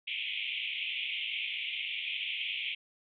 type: band-pass noise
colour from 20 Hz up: pink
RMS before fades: -36 dBFS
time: 0.07-2.75 s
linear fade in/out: 10 ms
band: 2200 to 3400 Hz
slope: 96 dB/octave
effects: none